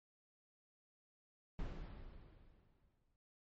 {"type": "noise with exponential decay", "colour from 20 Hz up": "brown", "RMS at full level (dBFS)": -42, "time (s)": [1.59, 3.16], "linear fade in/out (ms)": 1, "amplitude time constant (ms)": 340, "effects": ["low-pass 4000 Hz 12 dB/octave", "MP3 32 kbps"]}